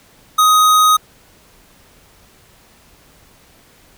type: tone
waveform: square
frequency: 1253 Hz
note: D#6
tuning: 12 cents sharp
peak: -9 dBFS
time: 0.38-0.97 s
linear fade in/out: 10 ms
effects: pink hiss -49 dBFS RMS until 3.97 s